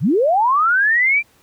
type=linear sweep; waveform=sine; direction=up; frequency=98 to 2393 Hz; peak=-12 dBFS; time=0-1.23 s; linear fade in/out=50 ms; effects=pink hiss -55 dBFS RMS until 1.42 s + high-pass 60 Hz 12 dB/octave